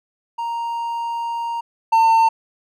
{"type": "tone pair in turn", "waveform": "triangle", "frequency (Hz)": [932.3, 902.6], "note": ["A#5", "A5"], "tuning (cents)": [0, 44], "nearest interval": "minor second", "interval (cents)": 56, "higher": "first", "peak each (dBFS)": [-20, -9], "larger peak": "second", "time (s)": [[0.38, 1.61], [1.92, 2.29]], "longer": "first", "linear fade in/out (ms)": 10, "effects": []}